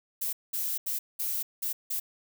violet noise bursts at uneven times, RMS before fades -31 dBFS, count 6, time 0.21-0.33 / 0.53-0.78 / 0.86-0.99 / 1.19-1.43 / 1.62-1.73 / 1.9-2 s, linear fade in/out 10 ms, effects none

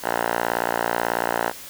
5% pulse tone with band-pass filter, 58.27 Hz, A#1, in tune, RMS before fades -24 dBFS, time 0.02-1.53 s, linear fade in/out 50 ms, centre 1100 Hz, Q 2.6, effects white hiss -39 dBFS RMS until 1.69 s

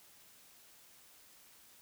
silence, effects white hiss -61 dBFS RMS until 1.81 s

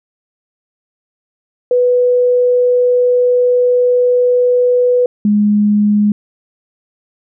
sine tone pair in turn, 493.9 / 208 Hz, B4 / G#3, 0 / +3 cents, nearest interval octave + minor third, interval 1497 cents, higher first, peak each -8 dBFS, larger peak neither, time 1.71-5.06 / 5.25-6.12 s, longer first, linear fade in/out 2 ms, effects none

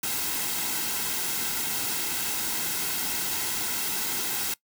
white noise with comb filter, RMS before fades -29 dBFS, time 0.03-4.54 s, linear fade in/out 5 ms, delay 1.7 ms, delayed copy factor -0.55, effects noise-tail reverb RT60 0.1 s tail -21 dB re dry

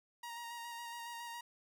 sawtooth tone with vibrato, 940 Hz, A#5, 14 cents sharp, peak -40 dBFS, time 0.23-1.41 s, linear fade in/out 5 ms, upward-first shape square, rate 7.2 Hz, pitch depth 18 cents each way, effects none

